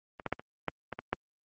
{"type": "clicks", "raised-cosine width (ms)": 0.5, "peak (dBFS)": [-27, -16, -13, -27, -14, -20, -22, -13], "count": 8, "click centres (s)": [0.198, 0.263, 0.326, 0.395, 0.683, 0.927, 0.99, 1.13], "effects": ["high-pass 80 Hz 12 dB/octave", "Opus 24 kbps"]}